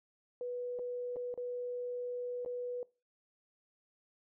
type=tone with dropouts; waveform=sine; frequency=491.1 Hz; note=B4; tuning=10 cents flat; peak=-36 dBFS; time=0.41-2.83 s; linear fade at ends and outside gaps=1 ms; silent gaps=0.789-0.793 / 1.16-1.166 / 1.341-1.376 / 2.449-2.46 s; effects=noise-tail reverb RT60 0.3 s tail -22 dB re dry